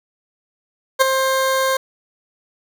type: tone with ADSR envelope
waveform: 20% pulse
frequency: 529 Hz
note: C5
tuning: 19 cents sharp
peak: -3 dBFS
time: 0.99-1.77 s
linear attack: 25 ms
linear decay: 14 ms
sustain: -8 dB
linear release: 4 ms
effects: none